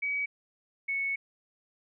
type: tone pair in turn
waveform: sine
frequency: 2271 / 2210 Hz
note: C#7 / C#7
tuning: +41 / -6 cents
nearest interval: unison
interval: 47 cents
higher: first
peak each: -28 dBFS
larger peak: neither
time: 0.02-0.26 / 0.88-1.16 s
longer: second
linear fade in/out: 10 ms
effects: none